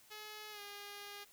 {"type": "tone with pitch glide", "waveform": "5% pulse", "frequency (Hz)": [425.2, 407.6], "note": ["G#4", "G#4"], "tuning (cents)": [41, -32], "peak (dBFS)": -36, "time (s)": [0.1, 1.25], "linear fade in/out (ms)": 20, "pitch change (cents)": -73, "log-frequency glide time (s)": [0.51, 0.61], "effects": ["white hiss -64 dBFS RMS until 1.32 s"]}